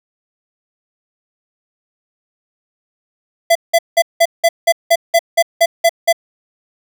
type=tone bursts; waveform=square; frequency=672 Hz; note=E5; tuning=33 cents sharp; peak=-8 dBFS; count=12; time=3.5-6.128 s; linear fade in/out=10 ms; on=54 ms; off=180 ms; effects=none